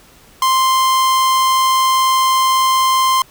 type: tone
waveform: 45% pulse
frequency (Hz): 1046.5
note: C6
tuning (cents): 0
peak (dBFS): -11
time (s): 0.42-3.22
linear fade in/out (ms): 2
effects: pink hiss -46 dBFS RMS until 3.3 s